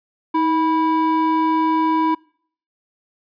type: ring-modulated tone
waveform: triangle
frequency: 650 Hz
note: E5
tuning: 24 cents flat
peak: -10 dBFS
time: 0.34-2.15 s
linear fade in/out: 10 ms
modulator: 333 Hz
effects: noise-tail reverb RT60 0.6 s tail -26 dB re dry + resampled to 11025 Hz